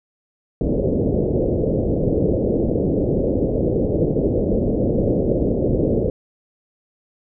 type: low-pass noise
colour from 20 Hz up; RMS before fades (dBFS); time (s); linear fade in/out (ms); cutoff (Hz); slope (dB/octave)
white; -19; 0.61-6.1; 2; 540; 48
effects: none